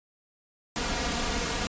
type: noise with comb filter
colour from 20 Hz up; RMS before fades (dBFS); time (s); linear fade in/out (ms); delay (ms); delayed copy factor
pink; -29; 0.76-1.67; 0; 4.2; +0.65
effects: resampled to 16000 Hz